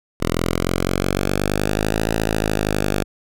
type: exponential two-way sweep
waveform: 5% pulse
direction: up then down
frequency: 41.2 to 55 to 49.82 Hz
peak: -7 dBFS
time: 0.2-3.04 s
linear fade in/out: 10 ms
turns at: 2.12 s
effects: none